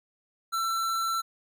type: tone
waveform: square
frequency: 1342 Hz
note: E6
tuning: 31 cents sharp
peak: -27 dBFS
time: 0.52-1.22 s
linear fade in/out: 20 ms
effects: none